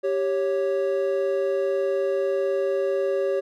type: tone pair together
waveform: triangle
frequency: 392 / 553.6 Hz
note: G4 / C#5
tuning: 0 / -2 cents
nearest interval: tritone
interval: 598 cents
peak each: -22 dBFS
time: 0.03-3.41 s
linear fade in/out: 20 ms
effects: none